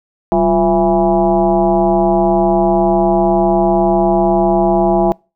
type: tone with frequency modulation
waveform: sine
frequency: 509 Hz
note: C5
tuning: 48 cents flat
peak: -9 dBFS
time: 0.32-5.12 s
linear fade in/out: 0 ms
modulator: 158 Hz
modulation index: 2.2
effects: noise-tail reverb RT60 0.3 s tail -26 dB re dry